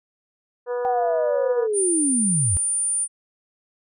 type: harmonic tone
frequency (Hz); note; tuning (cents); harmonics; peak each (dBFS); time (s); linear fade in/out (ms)
244.4; B3; -18; 2 / 3 / 4 / 5 / 6 / 7; -23 / -38 / -35 / -40 / -42 / -45; 0.66-1.68; 50
type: linear sweep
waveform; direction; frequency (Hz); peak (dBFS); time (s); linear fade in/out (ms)
sine; down; 770 to 77.78; -20; 0.85-2.57; 0
type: tone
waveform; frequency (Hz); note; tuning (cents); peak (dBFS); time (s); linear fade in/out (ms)
sine; 9240; D9; -29; -20; 1.73-3.08; 50
effects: none